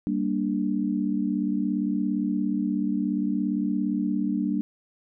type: chord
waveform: sine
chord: G minor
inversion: none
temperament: equal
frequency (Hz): 196 / 233.1 / 293.7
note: G3 / Bb3 / D4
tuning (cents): 0 / 0 / 0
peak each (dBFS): -27 / -28 / -27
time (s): 0.07-4.61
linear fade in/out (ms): 0
effects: none